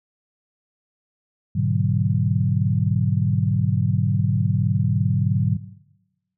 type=chord; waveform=sine; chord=G# half-diminished seventh; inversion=none; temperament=equal; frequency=103.83 / 123.47 / 146.83 / 185 Hz; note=G#2 / B2 / D3 / F#3; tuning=0 / 0 / 0 / 0 cents; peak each=-23 / -24 / -23 / -24 dBFS; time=1.55-5.57 s; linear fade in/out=10 ms; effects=noise-tail reverb RT60 1.0 s tail -17 dB re dry